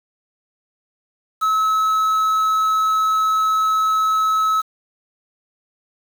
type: tone with quantisation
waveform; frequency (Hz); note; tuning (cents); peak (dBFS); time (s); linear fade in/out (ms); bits
triangle; 1292; E6; -35; -13; 1.41-4.62; 20; 6
effects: none

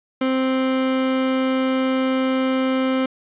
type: tone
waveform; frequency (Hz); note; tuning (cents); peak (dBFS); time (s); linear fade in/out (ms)
30% pulse; 261.6; C4; 0; -15; 0.21-3.06; 5
effects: resampled to 8000 Hz + 8-bit

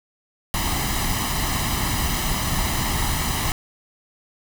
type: noise with comb filter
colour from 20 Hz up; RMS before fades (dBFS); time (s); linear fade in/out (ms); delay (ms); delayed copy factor
pink; -23; 0.54-3.52; 0; 1; +0.65
effects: none

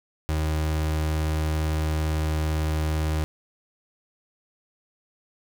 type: tone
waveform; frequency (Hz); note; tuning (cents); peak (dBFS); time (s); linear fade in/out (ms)
35% pulse; 77.78; D#2; 0; -21; 0.29-3.24; 0
effects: none

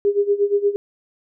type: tone with tremolo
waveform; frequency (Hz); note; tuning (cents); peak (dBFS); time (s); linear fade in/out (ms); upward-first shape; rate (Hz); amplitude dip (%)
sine; 405.7; G#4; -41; -12; 0.05-0.76; 0; sine; 8.5; 85
effects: none

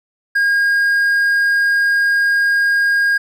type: tone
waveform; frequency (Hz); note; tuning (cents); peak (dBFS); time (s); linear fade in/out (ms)
triangle; 1625; G#6; -38; -10; 0.35-3.18; 10
effects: none

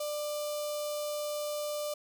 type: tone with notch filter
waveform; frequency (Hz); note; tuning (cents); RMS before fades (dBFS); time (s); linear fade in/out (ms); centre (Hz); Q
sawtooth; 594; D5; +20; -35; 0-1.94; 5; 1800; 0.59
effects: 11-bit

